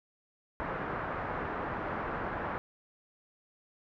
white low-pass noise, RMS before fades -36 dBFS, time 0.6-2.58 s, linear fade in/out 0 ms, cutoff 1500 Hz, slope 24 dB/octave, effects none

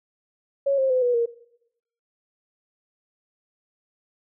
sine tone with pitch steps, 554.4 / 531.5 / 509.6 / 488.5 / 468.4 Hz, C#5 / C5 / C5 / B4 / A#4, 0 / +27 / -46 / -19 / +8 cents, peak -18 dBFS, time 0.66-1.26 s, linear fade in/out 10 ms, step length 120 ms, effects noise-tail reverb RT60 0.8 s tail -21 dB re dry

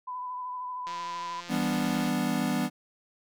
sine tone with vibrato, 1000 Hz, B5, 21 cents sharp, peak -33 dBFS, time 0.07-1.41 s, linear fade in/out 10 ms, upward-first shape sine, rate 13 Hz, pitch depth 21 cents each way
click train, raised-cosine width 0.2 ms, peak -25 dBFS, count 213, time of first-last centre 0.87-2.088 s, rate 174 Hz
square chord, E minor seventh, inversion none, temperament equal with one note detuned, 164.81 / 197.82 / 246.9 / 293.7 Hz, E3 / G3 / B3 / D4, 0 / +16 / 0 / 0 cents, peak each -35 / -32 / -30 / -34 dBFS, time 1.48-2.7 s, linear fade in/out 50 ms
effects none

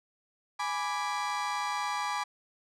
35% pulse chord, G# diminished, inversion none, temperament equal, 830.6 / 987.8 / 1174.7 Hz, G#5 / B5 / D6, 0 / 0 / 0 cents, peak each -33 dBFS, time 0.59-2.24 s, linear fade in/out 10 ms, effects low-pass 7000 Hz 12 dB/octave

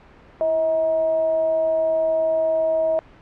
sine tone with frequency modulation, 640 Hz, D#5, 49 cents sharp, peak -17 dBFS, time 0.41-2.99 s, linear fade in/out 0 ms, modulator 307 Hz, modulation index 0.21, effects pink hiss -48 dBFS RMS until 3.21 s + low-pass 2000 Hz 12 dB/octave

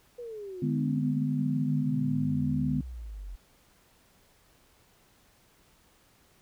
sine exponential sweep, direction down, 493.9 to 43.65 Hz, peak -37 dBFS, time 0.18-3.36 s, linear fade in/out 10 ms
sine chord, G# diminished, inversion second, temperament just, 149.51 / 207.7 / 249.2 Hz, D3 / G#3 / B3, +31 / 0 / +16 cents, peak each -29 / -33 / -29 dBFS, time 0.62-2.81 s, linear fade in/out 5 ms
effects pink hiss -63 dBFS RMS until 6.41 s

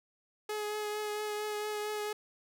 sawtooth tone with vibrato, 421.6 Hz, G#4, 26 cents sharp, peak -30 dBFS, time 0.49-2.13 s, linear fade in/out 5 ms, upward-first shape triangle, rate 4.4 Hz, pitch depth 18 cents each way, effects none

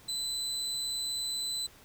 30% pulse tone, 4016 Hz, B7, 28 cents sharp, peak -29 dBFS, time 0.08-1.67 s, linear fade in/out 10 ms, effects pink hiss -56 dBFS RMS until 1.84 s

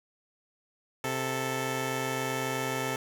10% pulse tone pair together, 130.81 / 440 Hz, C3 / A4, 0 / 0 cents, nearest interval octave + major sixth, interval 2100 cents, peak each -24 dBFS, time 1.04-2.96 s, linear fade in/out 2 ms, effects none

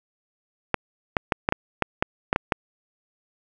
clicks, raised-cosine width 0.5 ms, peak -4 dBFS, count 10, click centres 0.743 / 1.168 / 1.322 / 1.489 / 1.524 / 1.823 / 2.025 / 2.329 / 2.361 / 2.522 s, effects none

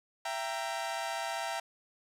sawtooth chord, E diminished, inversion none, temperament equal with one note detuned, 668.8 / 784 / 932.3 Hz, E5 / G5 / Bb5, +25 / 0 / 0 cents, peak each -34 / -34 / -35 dBFS, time 0.25-1.6 s, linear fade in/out 5 ms, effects low-pass 10000 Hz 12 dB/octave + 10-bit

